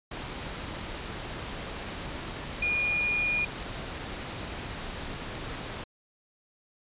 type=tone in noise; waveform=sine; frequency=2437 Hz; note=D#7; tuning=37 cents flat; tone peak=-25 dBFS; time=2.62-3.45 s; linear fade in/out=5 ms; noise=pink; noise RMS=-37 dBFS; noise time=0.11-5.84 s; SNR=+9 dB; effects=resampled to 8000 Hz